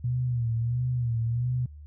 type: tone with vibrato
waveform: sine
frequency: 120 Hz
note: B2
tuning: 49 cents flat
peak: -24 dBFS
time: 0.04-1.66 s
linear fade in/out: 5 ms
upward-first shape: sine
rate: 1.5 Hz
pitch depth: 85 cents each way
effects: added 74 Hz sine -42 dBFS peak until 1.86 s